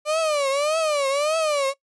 35% pulse tone with vibrato, 592 Hz, D5, 14 cents sharp, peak -18 dBFS, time 0.05-1.74 s, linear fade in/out 50 ms, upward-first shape triangle, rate 1.7 Hz, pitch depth 180 cents each way, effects noise-tail reverb RT60 0.1 s tail -21 dB re dry + resampled to 24000 Hz

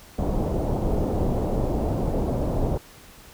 pink low-pass noise, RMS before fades -24 dBFS, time 0.18-2.78 s, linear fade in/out 10 ms, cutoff 740 Hz, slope 24 dB/octave, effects pink hiss -48 dBFS RMS until 3.33 s

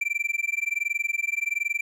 triangle tone with amplitude modulation, 2351 Hz, D7, 1 cent sharp, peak -19 dBFS, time 0.01-1.81 s, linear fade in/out 5 ms, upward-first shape sine, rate 21.3 Hz, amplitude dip 100%, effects none

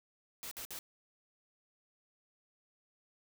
white noise bursts, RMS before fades -44 dBFS, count 3, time 0.43-0.789 s, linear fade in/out 0 ms, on 83 ms, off 55 ms, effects none

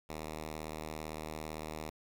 5% pulse tone, 77.78 Hz, D#2, in tune, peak -29 dBFS, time 0.09-1.9 s, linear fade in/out 5 ms, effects 10-bit

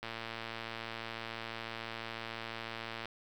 click train, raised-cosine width 0.3 ms, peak -24 dBFS, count 346, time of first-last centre 0.03-3.056 s, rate 114 Hz, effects 9-bit

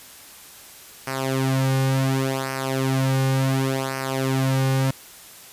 sawtooth tone with flanger, 133.2 Hz, C3, 31 cents sharp, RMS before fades -22 dBFS, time 1.07-4.91 s, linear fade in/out 5 ms, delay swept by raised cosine 0.27 to 3.07 ms, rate 0.69 Hz, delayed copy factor -0.8, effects white hiss -44 dBFS RMS until 5.52 s + resampled to 32000 Hz

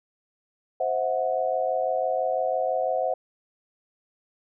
sine tone cluster, 521 / 647 / 733 Hz, C5 / E5 / F#5, -7 / -32 / -16 cents, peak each -27 dBFS, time 0.8-3.14 s, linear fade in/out 5 ms, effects none

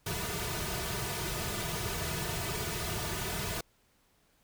pink noise with comb filter, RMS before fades -35 dBFS, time 0.06-3.61 s, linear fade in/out 5 ms, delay 3.7 ms, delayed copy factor -0.9, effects pink hiss -69 dBFS RMS until 4.43 s

